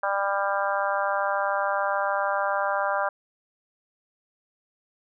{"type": "harmonic tone", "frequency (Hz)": 198.5, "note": "G3", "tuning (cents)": 22, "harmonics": [3, 4, 5, 6, 7, 8], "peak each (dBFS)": [-28, -29, -30, -31, -31, -32], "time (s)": [0.03, 3.09], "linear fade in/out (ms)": 5, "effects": []}